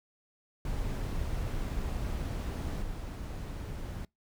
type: noise with level steps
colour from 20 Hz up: brown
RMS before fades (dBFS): -34 / -38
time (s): 0.65-4.05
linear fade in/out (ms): 2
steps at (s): 2.81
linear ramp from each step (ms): 20
effects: noise-tail reverb RT60 0.2 s tail -26 dB re dry